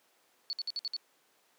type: tone bursts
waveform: sine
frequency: 4438 Hz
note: C#8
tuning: 1 cent sharp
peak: -32 dBFS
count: 6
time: 0.5-0.965 s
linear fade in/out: 0 ms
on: 30 ms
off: 57 ms
effects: pink hiss -68 dBFS RMS until 1.58 s + high-pass 400 Hz 12 dB/octave